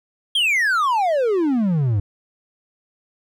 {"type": "exponential sweep", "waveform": "triangle", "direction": "down", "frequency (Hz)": [3322, 95.8], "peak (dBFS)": -14, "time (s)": [0.35, 2], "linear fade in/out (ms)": 5, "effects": []}